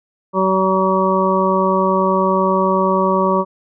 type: harmonic tone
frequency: 189.6 Hz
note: F#3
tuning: 43 cents sharp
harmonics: 1 / 2 / 3 / 5 / 6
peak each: -19 / -19 / -19 / -19 / -19 dBFS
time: 0.33-3.45 s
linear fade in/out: 50 ms
effects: none

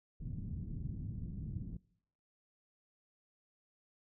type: low-pass noise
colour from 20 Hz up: white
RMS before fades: -42 dBFS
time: 0.2-1.77 s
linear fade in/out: 5 ms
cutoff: 180 Hz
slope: 24 dB/octave
effects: noise-tail reverb RT60 0.7 s tail -23 dB re dry

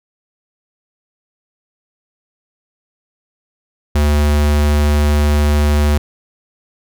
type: tone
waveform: square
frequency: 73.9 Hz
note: D2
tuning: 11 cents sharp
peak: -11 dBFS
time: 3.95-5.98 s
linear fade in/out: 5 ms
effects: none

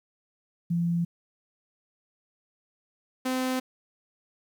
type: tone pair in turn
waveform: sine / sawtooth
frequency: 170.7 / 257.4 Hz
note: F3 / C4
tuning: -39 / -28 cents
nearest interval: perfect fifth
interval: 711 cents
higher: second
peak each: -23 / -22 dBFS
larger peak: second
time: 0.7-1.05 / 3.25-3.6 s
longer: neither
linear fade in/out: 10 ms
effects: 10-bit

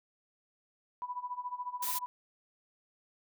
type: tone with tremolo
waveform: sine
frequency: 987.8 Hz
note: B5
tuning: in tune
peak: -33 dBFS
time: 1.02-2.06 s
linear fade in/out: 0 ms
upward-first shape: sine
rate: 14 Hz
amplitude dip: 85%
type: noise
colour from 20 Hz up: blue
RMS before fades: -35 dBFS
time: 1.82-1.99 s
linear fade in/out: 10 ms
effects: none

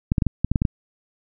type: clicks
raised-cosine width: 5 ms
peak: -6 dBFS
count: 9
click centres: 0.119 / 0.182 / 0.222 / 0.267 / 0.446 / 0.516 / 0.558 / 0.619 / 0.652 s
effects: none

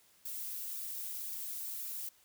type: noise with flanger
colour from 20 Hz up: violet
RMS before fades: -41 dBFS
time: 0.25-2.09 s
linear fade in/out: 5 ms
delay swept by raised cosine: 0.97 to 6.27 ms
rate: 1.9 Hz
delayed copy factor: -0.65
effects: white hiss -66 dBFS RMS until 2.24 s

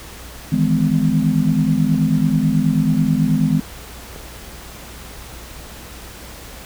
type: chord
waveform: sine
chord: E major seventh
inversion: third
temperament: equal with one note detuned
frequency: 155.56 / 164.81 / 207.7 / 252.9 Hz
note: D#3 / E3 / G#3 / B3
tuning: 0 / 0 / 0 / +41 cents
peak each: -19 dBFS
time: 0.52-3.6 s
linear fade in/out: 5 ms
type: clicks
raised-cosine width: 2 ms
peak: -22 dBFS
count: 2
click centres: 1.944 / 4.161 s
effects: added 60 Hz sine -39 dBFS peak until 6.65 s + pink hiss -37 dBFS RMS until 6.65 s

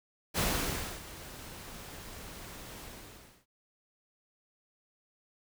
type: noise with ADSR envelope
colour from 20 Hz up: pink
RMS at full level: -29 dBFS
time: 0.34-3.46 s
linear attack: 38 ms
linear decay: 620 ms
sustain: -17 dB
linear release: 630 ms
effects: none

